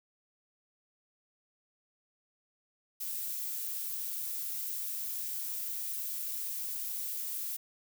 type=noise; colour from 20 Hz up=violet; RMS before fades=-37 dBFS; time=3-7.57 s; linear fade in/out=10 ms; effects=none